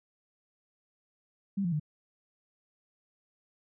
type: tone with pitch steps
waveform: sine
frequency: 197.4 / 172.84 / 151.34 Hz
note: G3 / F3 / D#3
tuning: +12 / -18 / -48 cents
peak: -27 dBFS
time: 1.57-1.798 s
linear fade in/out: 10 ms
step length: 76 ms
effects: none